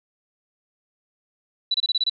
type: tone bursts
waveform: sine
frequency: 3951 Hz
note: B7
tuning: in tune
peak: -18 dBFS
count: 7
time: 1.71-2.097 s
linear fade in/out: 5 ms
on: 33 ms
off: 26 ms
effects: none